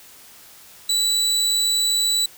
30% pulse tone, 3951 Hz, B7, in tune, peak -15 dBFS, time 0.89-2.26 s, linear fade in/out 5 ms, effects white hiss -46 dBFS RMS until 2.37 s

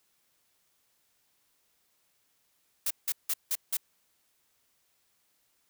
blue noise bursts, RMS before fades -29 dBFS, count 5, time 2.86-3.77 s, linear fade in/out 5 ms, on 46 ms, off 170 ms, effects white hiss -72 dBFS RMS until 5.69 s

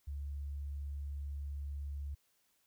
sine tone, 71.1 Hz, C#2, 45 cents sharp, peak -38 dBFS, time 0.07-2.15 s, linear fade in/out 10 ms, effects white hiss -75 dBFS RMS until 2.66 s

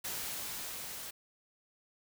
white noise with level ramp, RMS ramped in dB -38 to -44 dBFS, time 0.04-1.11 s, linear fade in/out 10 ms, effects none

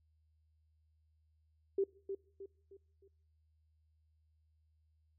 sine tone with echo, 392 Hz, G4, in tune, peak -29 dBFS, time 1.78-1.84 s, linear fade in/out 5 ms, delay 310 ms, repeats 4, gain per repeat -8 dB, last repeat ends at 3.08 s, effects noise-tail reverb RT60 0.7 s tail -24 dB re dry + added 78 Hz sine -70 dBFS peak until 5.18 s

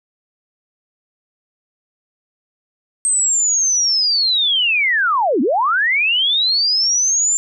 sine linear two-way sweep, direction down then up, 8372 to 222.8 to 7320 Hz, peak -13 dBFS, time 3.05-7.37 s, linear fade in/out 0 ms, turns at 5.41 s, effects none

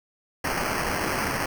blue noise with sample-and-hold, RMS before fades -27 dBFS, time 0.44-1.46 s, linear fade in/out 5 ms, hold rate 3675 Hz, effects none

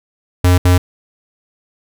square tone bursts at uneven times, 90 Hz, F#2, 47 cents flat, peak -8 dBFS, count 2, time 0.44-0.58 / 0.65-0.78 s, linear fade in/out 5 ms, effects none

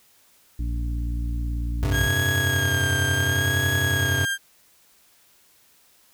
harmonic tone, 58.27 Hz, A#1, in tune, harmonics 1 / 2 / 3 / 4 / 5, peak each -24 / -34 / -43 / -42 / -38 dBFS, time 0.59-2.08 s, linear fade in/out 5 ms
square chord, F suspended second, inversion none, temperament just, 87.31 / 98.22 / 130.96 Hz, F2 / G2 / C3, 0 / +4 / +2 cents, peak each -29 / -27 / -28 dBFS, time 1.83-4.25 s, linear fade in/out 0 ms
35% pulse tone with vibrato, 1627 Hz, G#6, 36 cents flat, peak -21 dBFS, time 1.91-4.38 s, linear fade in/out 50 ms, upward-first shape sine, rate 0.69 Hz, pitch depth 37 cents each way
effects white hiss -58 dBFS RMS until 6.13 s

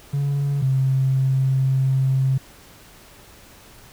triangle tone pair in turn, 141.4 / 132.96 Hz, C#3 / C3, +35 / +28 cents, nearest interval minor second, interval 107 cents, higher first, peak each -16 / -12 dBFS, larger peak second, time 0.13-0.62 / 0.62-2.38 s, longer second, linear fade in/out 10 ms, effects tanh soft clip ceiling -14 dBFS + pink hiss -47 dBFS RMS until 3.92 s

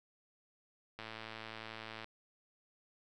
click train, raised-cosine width 0.3 ms, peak -29 dBFS, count 118, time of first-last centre 0.99-2.044 s, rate 111 Hz, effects none

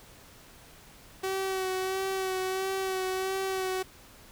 sawtooth tone with vibrato, 379.2 Hz, F#4, 43 cents sharp, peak -25 dBFS, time 1.23-3.83 s, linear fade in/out 10 ms, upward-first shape sine, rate 1.5 Hz, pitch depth 24 cents each way, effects pink hiss -53 dBFS RMS until 4.31 s

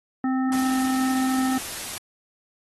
harmonic tone, 260.7 Hz, C4, 6 cents flat, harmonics 1 / 3 / 5 / 7, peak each -21 / -31 / -35 / -38 dBFS, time 0.24-1.58 s, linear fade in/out 2 ms
white noise, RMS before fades -33 dBFS, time 0.52-1.98 s, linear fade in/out 2 ms
effects AAC 32 kbps

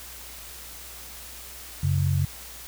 sine tone pair together, 92.5 / 138.46 Hz, F#2 / C#3, 0 / -2 cents, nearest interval perfect fifth, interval 698 cents, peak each -23 dBFS, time 1.83-2.25 s, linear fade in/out 5 ms, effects added 60 Hz sine -48 dBFS peak until 2.67 s + white hiss -42 dBFS RMS until 2.67 s

